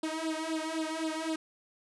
sawtooth tone with flanger, 318.8 Hz, D#4, 42 cents sharp, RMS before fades -34 dBFS, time 0.03-1.36 s, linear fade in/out 5 ms, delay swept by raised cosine 0.23 to 2.23 ms, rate 3.9 Hz, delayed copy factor +1, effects resampled to 24000 Hz

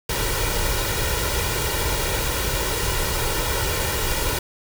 pink noise with comb filter, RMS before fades -23 dBFS, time 0.09-4.39 s, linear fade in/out 5 ms, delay 2.1 ms, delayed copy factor +0.65, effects none

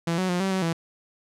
sawtooth tone with pitch steps, 167.8 / 185.9 / 177.6 / 192.4 / 188.9 / 166 Hz, E3 / F#3 / F3 / G3 / F#3 / E3, +31 / +8 / +29 / -32 / +36 / +12 cents, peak -19 dBFS, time 0.07-0.73 s, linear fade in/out 5 ms, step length 110 ms, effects low-pass 9000 Hz 12 dB/octave

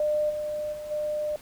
sine tone with level steps, 602 Hz, D5, 43 cents sharp, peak -22 / -28 / -34 / -26 dBFS, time 0-1.36 s, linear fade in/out 2 ms, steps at 0.29 / 0.72 / 0.9 s, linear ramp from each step 20 ms, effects pink hiss -50 dBFS RMS until 1.41 s

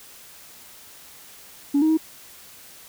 sine tone with pitch steps, 284 / 313.9 / 317.8 Hz, C#4 / D#4 / D#4, +42 / +15 / +37 cents, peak -14 dBFS, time 1.74-1.974 s, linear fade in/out 10 ms, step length 78 ms, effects tanh soft clip ceiling -13 dBFS + white hiss -46 dBFS RMS until 2.88 s

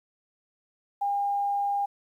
sine tone, 806 Hz, G5, 48 cents sharp, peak -24 dBFS, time 1.01-1.86 s, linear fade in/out 10 ms, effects 10-bit

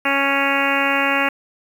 harmonic tone, 277.2 Hz, C#4, in tune, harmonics 1 / 2 / 3 / 4 / 5 / 6 / 7 / 8 / 9 / 10, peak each -25 / -25 / -25 / -25 / -25 / -25 / -25 / -25 / -25 / -25 dBFS, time 0.05-1.29 s, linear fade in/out 5 ms, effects 7-bit

